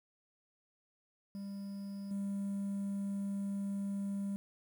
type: tone with level steps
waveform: triangle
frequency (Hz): 198.8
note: G3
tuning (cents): +25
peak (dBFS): -38 / -32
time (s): 1.35-4.36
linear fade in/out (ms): 0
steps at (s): 2.11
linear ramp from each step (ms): 2
effects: tanh soft clip ceiling -28 dBFS + 10-bit